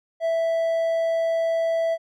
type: tone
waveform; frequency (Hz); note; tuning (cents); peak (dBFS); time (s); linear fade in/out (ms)
triangle; 659.3; E5; 0; -18; 0.2-1.98; 50
effects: none